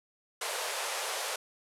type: band-pass noise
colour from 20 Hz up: pink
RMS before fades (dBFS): -35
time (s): 0.41-1.36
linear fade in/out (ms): 5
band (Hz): 460 to 12000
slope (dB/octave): 48
effects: none